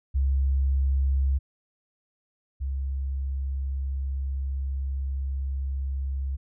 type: tone pair in turn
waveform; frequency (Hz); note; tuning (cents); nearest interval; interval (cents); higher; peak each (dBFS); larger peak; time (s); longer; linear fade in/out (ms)
sine; 67.6 / 67.6; C#2 / C#2; -43 / -43; unison; 0; neither; -20 / -26; first; 0.14-1.39 / 2.6-6.37; second; 20
effects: none